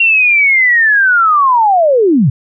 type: linear sweep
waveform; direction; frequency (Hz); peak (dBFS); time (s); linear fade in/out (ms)
sine; down; 2757 to 110; -6; 0-2.3; 5
effects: none